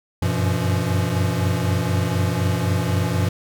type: tone cluster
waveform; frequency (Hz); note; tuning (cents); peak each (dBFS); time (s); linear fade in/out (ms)
square; 93.1 / 97.1 / 120.3 / 169.9; F#2 / G2 / B2 / F3; +11 / -16 / -45 / -47; -25; 0.22-3.29; 5
effects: none